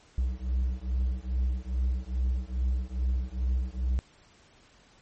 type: beating tone pair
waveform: triangle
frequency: 61.74 / 64.14 Hz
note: B1 / C2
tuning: 0 / -34 cents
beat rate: 2.4 Hz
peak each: -27 dBFS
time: 0.18-3.99 s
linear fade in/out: 0 ms
effects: pink hiss -59 dBFS RMS until 5.01 s + MP3 32 kbps